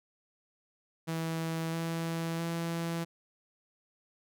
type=tone with pitch steps; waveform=sawtooth; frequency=163.2 / 165.29 / 167.4 Hz; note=E3 / E3 / E3; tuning=-17 / +5 / +27 cents; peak=-28 dBFS; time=1.07-3.05 s; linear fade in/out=20 ms; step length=660 ms; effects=none